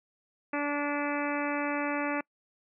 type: harmonic tone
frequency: 289.9 Hz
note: D4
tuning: 22 cents flat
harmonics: 1 / 2 / 3 / 4 / 5 / 6 / 7 / 8 / 9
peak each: -32 / -35 / -37 / -38 / -39 / -40 / -40 / -41 / -42 dBFS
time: 0.53-2.21 s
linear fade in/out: 5 ms
effects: noise-tail reverb RT60 0.1 s tail -26 dB re dry